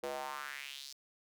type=tone with high-pass filter sweep; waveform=square; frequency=69.9 Hz; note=C#2; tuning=15 cents sharp; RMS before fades=-43 dBFS; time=0.03-0.93 s; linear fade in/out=5 ms; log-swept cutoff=460 to 5200 Hz; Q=3.1; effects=none